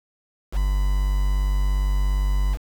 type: tone with quantisation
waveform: triangle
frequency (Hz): 48.66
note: G1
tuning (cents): -12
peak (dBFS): -16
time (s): 0.52-2.58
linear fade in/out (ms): 50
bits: 6
effects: none